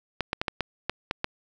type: clicks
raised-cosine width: 0.3 ms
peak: -10 dBFS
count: 8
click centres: 0.207 / 0.331 / 0.415 / 0.482 / 0.607 / 0.896 / 1.111 / 1.244 s
effects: none